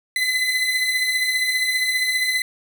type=beating tone pair; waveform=30% pulse; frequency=2009 / 2024 Hz; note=B6 / B6; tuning=+29 / +42 cents; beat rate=15 Hz; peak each=-23 / -17 dBFS; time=0.16-2.42 s; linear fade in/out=2 ms; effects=none